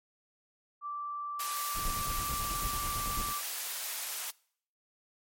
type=tone; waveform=sine; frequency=1169 Hz; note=D6; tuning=8 cents flat; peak=-35 dBFS; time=0.81-3.42 s; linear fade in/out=50 ms
type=high-pass noise; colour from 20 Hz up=white; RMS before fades=-37 dBFS; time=1.39-4.31 s; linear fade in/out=10 ms; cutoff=710 Hz; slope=12 dB/octave
type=noise with tremolo; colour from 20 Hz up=brown; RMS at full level=-37 dBFS; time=1.74-3.34 s; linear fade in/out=50 ms; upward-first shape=square; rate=9.1 Hz; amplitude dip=50%
effects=noise-tail reverb RT60 0.6 s tail -24 dB re dry + MP3 64 kbps